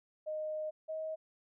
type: tone pair in turn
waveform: sine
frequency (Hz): 618 / 632.1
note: D#5 / D#5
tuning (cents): -12 / +27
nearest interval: unison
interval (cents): 39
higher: second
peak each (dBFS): -35 / -36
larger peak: first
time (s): 0.26-0.71 / 0.88-1.16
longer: first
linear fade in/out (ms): 20
effects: none